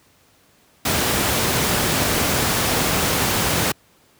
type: noise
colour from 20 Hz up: pink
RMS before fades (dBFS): -19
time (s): 0.85-3.72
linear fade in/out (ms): 5
effects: pink hiss -56 dBFS RMS until 4.19 s + high-pass 80 Hz 12 dB/octave